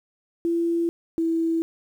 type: tone pair in turn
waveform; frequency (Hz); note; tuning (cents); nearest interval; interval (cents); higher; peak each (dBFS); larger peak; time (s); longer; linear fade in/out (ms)
sine; 337.6 / 328.9; E4 / E4; +41 / -4; unison; 45; first; -20; neither; 0.45-0.89 / 1.18-1.62; neither; 0
effects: 9-bit